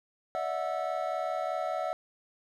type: tone cluster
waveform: triangle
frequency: 583 / 648 / 731 / 1321 Hz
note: D5 / E5 / F#5 / E6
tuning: -13 / -30 / -21 / +3 cents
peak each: -35 / -32 / -32 / -37 dBFS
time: 0.35-1.93 s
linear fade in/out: 0 ms
effects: none